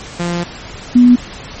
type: tone pair in turn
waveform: sawtooth / sine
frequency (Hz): 173.2 / 244.9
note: F3 / B3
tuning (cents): -14 / -14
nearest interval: tritone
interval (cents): 600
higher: second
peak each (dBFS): -12 / -3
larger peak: second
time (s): 0.19-0.44 / 0.95-1.16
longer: first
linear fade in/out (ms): 10
effects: pink hiss -31 dBFS RMS until 1.6 s + MP3 32 kbps